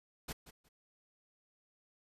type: noise with echo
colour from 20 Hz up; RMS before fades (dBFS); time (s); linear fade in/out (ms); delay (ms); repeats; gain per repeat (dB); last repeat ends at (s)
pink; -41; 0.28-0.33; 10; 180; 2; -14; 0.69
effects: resampled to 32000 Hz